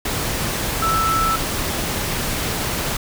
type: tone in noise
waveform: sine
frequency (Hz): 1318.5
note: E6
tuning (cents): 0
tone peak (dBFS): -17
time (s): 0.82-1.36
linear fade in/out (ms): 5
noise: pink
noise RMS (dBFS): -23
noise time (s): 0.05-2.97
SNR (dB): +3
effects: none